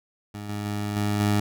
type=tone with level steps; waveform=20% pulse; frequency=103.5 Hz; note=G#2; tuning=5 cents flat; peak=-29 / -24 / -22 / -18 / -15 dBFS; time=0.34-1.4 s; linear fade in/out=5 ms; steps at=0.49 / 0.65 / 0.96 / 1.2 s; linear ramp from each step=2 ms; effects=none